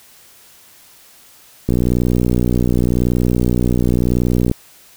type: click train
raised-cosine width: 3 ms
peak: -3 dBFS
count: 173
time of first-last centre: 1.69-4.514 s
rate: 60.9 Hz
effects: white hiss -46 dBFS RMS until 4.96 s